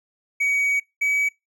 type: tone pair in turn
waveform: triangle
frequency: 2259 / 2276 Hz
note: C#7 / C#7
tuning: +32 / +45 cents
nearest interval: unison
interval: 13 cents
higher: second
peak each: -17 dBFS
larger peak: neither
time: 0.4-0.8 / 1.01-1.29 s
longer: first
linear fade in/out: 10 ms
effects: noise-tail reverb RT60 0.2 s tail -22 dB re dry